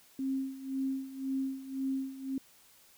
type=tone with tremolo; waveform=sine; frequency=267.4 Hz; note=C4; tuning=38 cents sharp; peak=-29 dBFS; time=0.19-2.38 s; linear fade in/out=2 ms; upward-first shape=sine; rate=1.9 Hz; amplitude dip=80%; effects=white hiss -61 dBFS RMS until 2.97 s